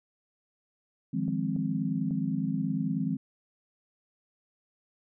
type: chord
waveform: sine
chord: F minor seventh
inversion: third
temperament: equal with one note detuned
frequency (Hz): 155.56 / 174.61 / 205 / 261.6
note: Eb3 / F3 / Ab3 / C4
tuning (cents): 0 / 0 / -22 / 0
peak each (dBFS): -33 / -33 / -32 / -32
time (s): 1.13-3.17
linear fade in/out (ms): 10
type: clicks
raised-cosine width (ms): 2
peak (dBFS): -33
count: 3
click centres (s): 1.281 / 1.563 / 2.109
effects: none